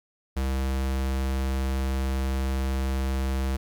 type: tone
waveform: square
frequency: 66.3 Hz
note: C2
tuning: 23 cents sharp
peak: -25 dBFS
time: 0.36-3.57 s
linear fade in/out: 10 ms
effects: 11-bit